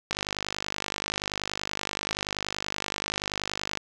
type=click train; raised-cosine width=0.2 ms; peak=-11 dBFS; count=186; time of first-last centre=0.11-3.773 s; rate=50.5 Hz; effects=none